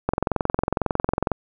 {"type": "click train", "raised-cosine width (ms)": 1, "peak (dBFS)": -6, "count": 28, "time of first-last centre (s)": [0.09, 1.317], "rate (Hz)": 22, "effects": []}